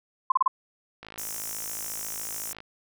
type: tone bursts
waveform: sine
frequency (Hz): 1046.5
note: C6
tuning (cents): 0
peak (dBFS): -16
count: 4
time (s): 0.3-0.479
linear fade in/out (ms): 5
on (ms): 20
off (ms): 33
type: click train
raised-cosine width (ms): 0.3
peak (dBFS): -25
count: 86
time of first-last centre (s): 1.03-2.604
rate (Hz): 54
type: high-pass noise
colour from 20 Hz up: pink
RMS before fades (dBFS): -35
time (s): 1.18-2.53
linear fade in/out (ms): 5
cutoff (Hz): 5400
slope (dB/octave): 96
effects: none